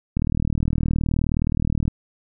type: click train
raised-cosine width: 5 ms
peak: -9 dBFS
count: 68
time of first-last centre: 0.17-1.879 s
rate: 39.2 Hz
effects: none